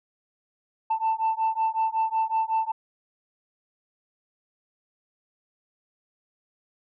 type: beating tone pair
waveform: sine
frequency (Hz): 886 / 891.4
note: A5 / A5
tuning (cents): +12 / +22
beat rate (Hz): 5.4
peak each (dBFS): -24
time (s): 0.9-2.72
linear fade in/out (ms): 10
effects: tanh soft clip ceiling -18 dBFS